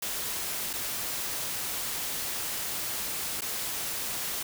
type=noise with dropouts; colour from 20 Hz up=white; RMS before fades=-33 dBFS; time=0.02-4.43 s; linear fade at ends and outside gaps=5 ms; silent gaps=0.732-0.735 / 3.409-3.418 s; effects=none